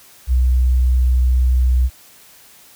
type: tone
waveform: sine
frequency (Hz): 62.8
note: B1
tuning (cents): +30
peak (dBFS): -11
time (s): 0.27-1.9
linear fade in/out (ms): 50
effects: white hiss -46 dBFS RMS until 2.75 s